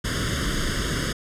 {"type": "noise with comb filter", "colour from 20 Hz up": "pink", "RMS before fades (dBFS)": -25, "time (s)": [0.04, 1.13], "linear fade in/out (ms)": 10, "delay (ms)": 0.6, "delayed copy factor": 0.95, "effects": ["low-pass 8000 Hz 12 dB/octave"]}